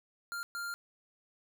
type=tone bursts at uneven times; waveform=square; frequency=1396.9 Hz; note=F6; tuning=in tune; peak=-37 dBFS; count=2; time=0.32-0.43 / 0.55-0.74 s; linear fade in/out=0 ms; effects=none